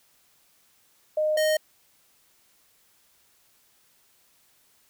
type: tone pair in turn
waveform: sine / square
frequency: 615 / 620 Hz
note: D#5 / D#5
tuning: -20 / -6 cents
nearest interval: unison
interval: 14 cents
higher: second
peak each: -21 dBFS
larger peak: neither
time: 1.17-1.37 / 1.37-1.57 s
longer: neither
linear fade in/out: 5 ms
effects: white hiss -63 dBFS RMS until 4.89 s